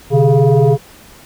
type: tone with frequency modulation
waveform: sine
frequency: 146.83 Hz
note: D3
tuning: in tune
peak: -7 dBFS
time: 0.1-0.78 s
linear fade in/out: 50 ms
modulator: 275 Hz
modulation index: 1.5
effects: pink hiss -41 dBFS RMS until 1.25 s